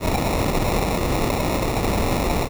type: noise with sample-and-hold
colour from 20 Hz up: pink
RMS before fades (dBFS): -21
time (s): 0-2.49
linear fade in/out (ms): 50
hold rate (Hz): 1575
effects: none